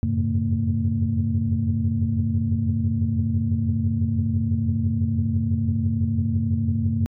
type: tone cluster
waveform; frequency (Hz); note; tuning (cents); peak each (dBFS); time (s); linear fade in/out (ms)
sine; 88.3 / 94.3 / 106.3 / 134.4 / 227; F2 / F#2 / G#2 / C3 / A#3; +20 / +33 / +41 / +47 / -46; -27 / -25 / -25 / -28 / -24; 0.03-7.06; 0
effects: tanh soft clip ceiling -10 dBFS